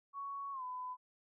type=tone with pitch glide; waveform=sine; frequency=1115 to 1004.9 Hz; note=C#6 to B5; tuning=+10 to +30 cents; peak=-40 dBFS; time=0.13-0.97 s; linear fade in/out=50 ms; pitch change=-180 cents; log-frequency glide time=0.52-0.63 s; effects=none